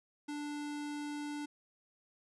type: tone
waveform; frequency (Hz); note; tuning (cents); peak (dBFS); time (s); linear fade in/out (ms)
square; 293.7; D4; 0; -39; 0.28-1.46; 10
effects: resampled to 24000 Hz